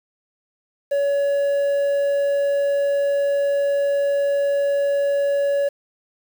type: tone with quantisation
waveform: triangle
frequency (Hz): 564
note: C#5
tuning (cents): +30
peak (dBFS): -15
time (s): 0.91-5.69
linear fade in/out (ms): 10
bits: 7
effects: none